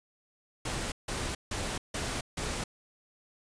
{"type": "noise bursts", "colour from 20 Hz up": "pink", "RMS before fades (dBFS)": -34, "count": 5, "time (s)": [0.65, 2.64], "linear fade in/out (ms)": 5, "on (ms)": 270, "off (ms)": 160, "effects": ["resampled to 22050 Hz"]}